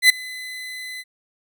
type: tone with ADSR envelope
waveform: 30% pulse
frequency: 2017 Hz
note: B6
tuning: 36 cents sharp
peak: -4 dBFS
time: 0.02-1.04 s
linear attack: 76 ms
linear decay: 8 ms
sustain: -24 dB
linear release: 40 ms
effects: none